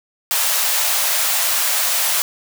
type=high-pass noise; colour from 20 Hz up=white; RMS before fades=-18 dBFS; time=0.31-2.22 s; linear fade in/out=0 ms; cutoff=540 Hz; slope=48 dB/octave; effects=none